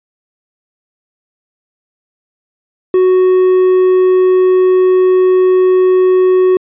triangle tone, 370 Hz, F#4, in tune, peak -4 dBFS, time 2.94-6.57 s, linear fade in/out 2 ms, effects resampled to 8000 Hz

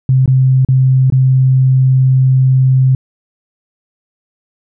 sine tone with dropouts, 130.81 Hz, C3, in tune, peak -6 dBFS, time 0.09-2.95 s, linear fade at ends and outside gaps 2 ms, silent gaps 0.259-0.277 / 0.649-0.687 / 1.101-1.123 s, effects none

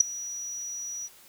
sine tone with ADSR envelope, 5830 Hz, F#8, 26 cents flat, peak -10 dBFS, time 0-1.09 s, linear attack 8 ms, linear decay 5 ms, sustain -23 dB, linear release 39 ms, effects white hiss -54 dBFS RMS until 1.28 s

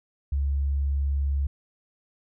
sine tone, 69.8 Hz, C#2, 13 cents sharp, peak -22 dBFS, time 0.32-1.47 s, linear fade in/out 5 ms, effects none

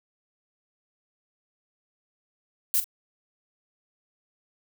violet noise with echo, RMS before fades -23 dBFS, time 2.74-2.8 s, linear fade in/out 0 ms, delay 42 ms, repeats 1, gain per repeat -12 dB, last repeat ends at 2.842 s, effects none

